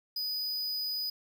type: tone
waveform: square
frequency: 4971 Hz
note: D#8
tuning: 2 cents flat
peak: -32 dBFS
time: 0.16-1.1 s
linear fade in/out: 5 ms
effects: 10-bit